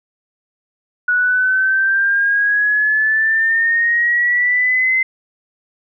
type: exponential sweep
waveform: sine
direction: up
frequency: 1463 to 2066 Hz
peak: -12 dBFS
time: 1.08-5.03 s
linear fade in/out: 5 ms
effects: none